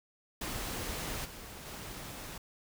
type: noise with level steps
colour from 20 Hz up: pink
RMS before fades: -38 / -47 / -44 dBFS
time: 0.41-2.38 s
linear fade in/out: 5 ms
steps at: 1.24 / 1.65 s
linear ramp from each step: 20 ms
effects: none